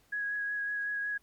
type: tone with vibrato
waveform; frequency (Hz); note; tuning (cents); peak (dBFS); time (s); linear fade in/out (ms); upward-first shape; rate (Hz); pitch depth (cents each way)
sine; 1661.2; G#6; 0; -31; 0.12-1.18; 10; sine; 5.4; 15
effects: pink hiss -67 dBFS RMS until 1.22 s + Opus 48 kbps